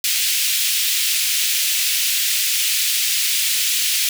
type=high-pass noise; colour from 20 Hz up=pink; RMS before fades=-19 dBFS; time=0.04-4.09 s; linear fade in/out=2 ms; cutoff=2500 Hz; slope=24 dB/octave; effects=none